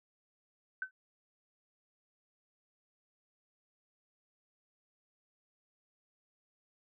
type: tone with exponential decay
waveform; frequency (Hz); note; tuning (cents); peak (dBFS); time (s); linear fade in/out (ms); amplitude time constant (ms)
sine; 1523; F#6; +50; -30; 0.82-0.91; 2; 19
effects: none